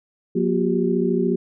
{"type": "tone cluster", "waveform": "sine", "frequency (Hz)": [180.7, 237.5, 361.1, 395.1], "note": ["F#3", "A#3", "F#4", "G4"], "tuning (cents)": [-41, 33, -42, 14], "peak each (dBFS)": -23, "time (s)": [0.35, 1.36], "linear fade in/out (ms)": 10, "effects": []}